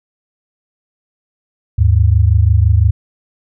sine tone pair together, 77.3 / 103.18 Hz, D#2 / G#2, -11 / -11 cents, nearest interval perfect fourth, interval 500 cents, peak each -10 dBFS, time 1.78-2.91 s, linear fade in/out 10 ms, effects none

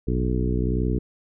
harmonic tone with a mistuned harmonic, 61.5 Hz, B1, 7 cents flat, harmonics 1 / 2 / 3 / 4 / 5 / 6 / 7, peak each -24 / -27 / -29 / -30 / -31 / -32 / -32 dBFS, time 0.07-0.99 s, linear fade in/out 10 ms, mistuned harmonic 1, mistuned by -110 cents, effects none

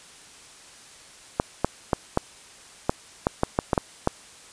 clicks, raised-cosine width 1 ms, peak -5 dBFS, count 11, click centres 1.399 / 1.646 / 1.932 / 2.174 / 2.895 / 3.269 / 3.434 / 3.589 / 3.732 / 3.778 / 4.074 s, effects white hiss -48 dBFS RMS until 4.52 s + resampled to 22050 Hz

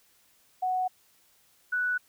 sine tone pair in turn, 740 / 1480 Hz, F#5 / F#6, 0 / 0 cents, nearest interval octave, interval 1200 cents, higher second, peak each -25 dBFS, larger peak neither, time 0.62-0.88 / 1.72-1.98 s, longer neither, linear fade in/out 10 ms, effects white hiss -64 dBFS RMS until 2.08 s

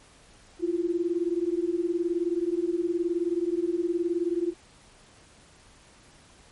sine beating tone pair, 335.3 / 354.3 Hz, E4 / F4, +30 / +25 cents, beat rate 19 Hz, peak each -27 dBFS, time 0.59-4.54 s, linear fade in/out 50 ms, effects pink hiss -55 dBFS RMS until 6.51 s + MP3 48 kbps

